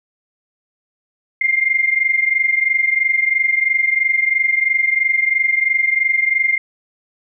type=tone pair together; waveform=sine; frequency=2104 / 2127 Hz; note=C7 / C7; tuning=+9 / +28 cents; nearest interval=unison; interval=19 cents; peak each=-15 / -18 dBFS; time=1.41-6.58 s; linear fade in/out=5 ms; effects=none